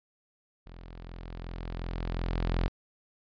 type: tone with level ramp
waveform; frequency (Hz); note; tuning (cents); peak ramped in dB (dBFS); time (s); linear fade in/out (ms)
sawtooth; 42.75; F1; -36; -42 to -21; 0.66-2.68; 0
effects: resampled to 11025 Hz